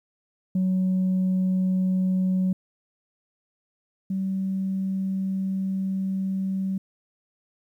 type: tone pair in turn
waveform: sine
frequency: 186.2 / 191.21 Hz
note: F#3 / G3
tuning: +11 / -43 cents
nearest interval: unison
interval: 46 cents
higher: second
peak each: -18 / -23 dBFS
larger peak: first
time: 0.55-2.53 / 4.1-6.78 s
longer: second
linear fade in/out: 5 ms
effects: tanh soft clip ceiling -18 dBFS + 10-bit